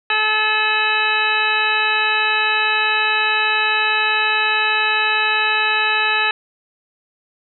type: harmonic tone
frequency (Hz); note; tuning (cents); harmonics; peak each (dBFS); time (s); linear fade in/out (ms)
431.2; A4; -35; 1 / 2 / 3 / 4 / 5 / 6 / 7 / 9; -31 / -23 / -24 / -20 / -31 / -19 / -26 / -26; 0.1-6.31; 2
effects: none